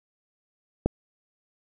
click, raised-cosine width 2 ms, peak -8 dBFS, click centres 0.86 s, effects none

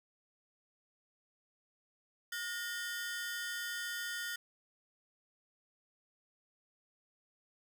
sawtooth ring-modulated tone, 1641 Hz, G#6, 21 cents flat, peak -31 dBFS, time 2.32-4.36 s, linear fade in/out 5 ms, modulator 207 Hz, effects none

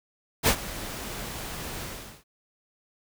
pink noise with ADSR envelope, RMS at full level -18 dBFS, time 0.43-2.24 s, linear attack 47 ms, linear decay 77 ms, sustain -18 dB, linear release 410 ms, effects none

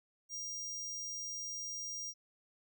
square tone, 5700 Hz, F8, 34 cents sharp, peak -40 dBFS, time 0.29-2.14 s, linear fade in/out 50 ms, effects none

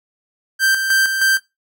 45% pulse tone with tremolo, 1568 Hz, G6, in tune, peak -12 dBFS, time 0.59-1.4 s, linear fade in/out 50 ms, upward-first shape square, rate 3.2 Hz, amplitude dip 50%, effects noise-tail reverb RT60 0.2 s tail -21 dB re dry

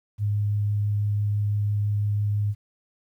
sine tone with vibrato, 103.5 Hz, G#2, 5 cents flat, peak -21 dBFS, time 0.18-2.55 s, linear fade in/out 50 ms, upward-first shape triangle, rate 6 Hz, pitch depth 8 cents each way, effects 10-bit

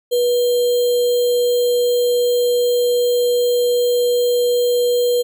sine tone with sample-and-hold, 486.2 Hz, B4, 27 cents flat, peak -13 dBFS, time 0.11-5.23 s, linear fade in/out 20 ms, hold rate 3675 Hz, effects none

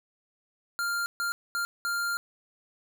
square tone bursts at uneven times, 1396.9 Hz, F6, in tune, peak -28 dBFS, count 4, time 0.79-1.06 / 1.2-1.32 / 1.55-1.65 / 1.85-2.17 s, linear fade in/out 0 ms, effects none

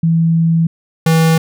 sine / square tone pair in turn, 164.81 / 162.17 Hz, E3 / E3, 0 / -28 cents, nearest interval unison, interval 28 cents, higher first, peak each -9 dBFS, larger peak neither, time 0.03-0.67 / 1.06-1.38 s, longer first, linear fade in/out 5 ms, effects none

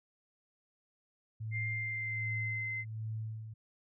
sine tone with tremolo, 110 Hz, A2, in tune, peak -35 dBFS, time 1.4-3.54 s, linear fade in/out 10 ms, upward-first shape sine, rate 1.3 Hz, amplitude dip 60%
sine tone with pitch glide, 2102 to 2067 Hz, C7 to C7, +7 to -22 cents, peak -35 dBFS, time 1.51-2.85 s, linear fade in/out 50 ms, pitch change -29 cents, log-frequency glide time 1.78-2.35 s
effects none

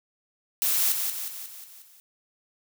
blue noise with echo, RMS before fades -24 dBFS, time 0.62-0.92 s, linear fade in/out 0 ms, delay 180 ms, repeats 6, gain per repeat -5 dB, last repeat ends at 2 s, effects none

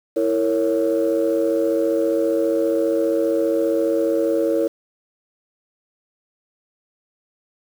sine chord, A# diminished, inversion second, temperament equal with one note detuned, 329.6 / 459.5 / 554.4 Hz, E4 / A#4 / C#5, 0 / -25 / 0 cents, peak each -20 dBFS, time 0.16-4.68 s, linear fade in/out 10 ms, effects tanh soft clip ceiling -10 dBFS + 7-bit

